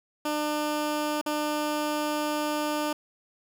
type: tone with dropouts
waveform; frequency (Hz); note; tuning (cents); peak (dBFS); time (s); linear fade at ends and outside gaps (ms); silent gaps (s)
15% pulse; 300; D4; +37; -20; 0.25-2.93; 5; 1.214-1.261
effects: 9-bit